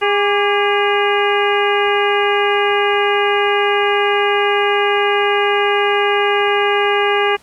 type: harmonic tone with a mistuned harmonic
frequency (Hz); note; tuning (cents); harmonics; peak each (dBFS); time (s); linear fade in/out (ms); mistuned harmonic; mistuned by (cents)
408.3; G#4; -29; 1 / 2 / 3 / 4 / 5 / 6 / 7; -16 / -19 / -21 / -22 / -23 / -24 / -24; 0.01-7.37; 20; 3; -69
effects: pink hiss -48 dBFS RMS until 7.42 s + low-pass 11000 Hz 12 dB/octave